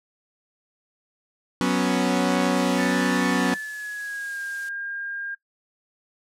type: chord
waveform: sawtooth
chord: F# suspended fourth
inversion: none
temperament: equal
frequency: 185 / 246.9 / 277.2 Hz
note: F#3 / B3 / C#4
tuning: 0 / 0 / 0 cents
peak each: -20 dBFS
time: 1.61-3.54 s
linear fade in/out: 0 ms
type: noise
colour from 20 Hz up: blue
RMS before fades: -40 dBFS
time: 2.56-4.69 s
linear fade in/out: 2 ms
type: tone with pitch glide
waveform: sine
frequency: 1765 to 1609.2 Hz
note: A6 to G6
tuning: +5 to +45 cents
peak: -29 dBFS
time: 2.78-5.35 s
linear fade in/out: 10 ms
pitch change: -160 cents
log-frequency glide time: 3.4-4.4 s
effects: noise-tail reverb RT60 0.1 s tail -17 dB re dry + low-pass 9000 Hz 12 dB/octave